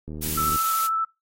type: click train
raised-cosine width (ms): 3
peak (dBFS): -23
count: 38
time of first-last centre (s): 0.08-0.559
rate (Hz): 77.3
type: noise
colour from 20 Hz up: blue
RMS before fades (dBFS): -28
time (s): 0.21-0.88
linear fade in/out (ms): 20
type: tone with vibrato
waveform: sine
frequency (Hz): 1318.5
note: E6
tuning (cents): 0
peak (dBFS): -21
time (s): 0.37-1.05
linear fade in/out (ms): 10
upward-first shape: triangle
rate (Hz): 13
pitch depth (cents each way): 14
effects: noise-tail reverb RT60 0.2 s tail -21 dB re dry + AAC 48 kbps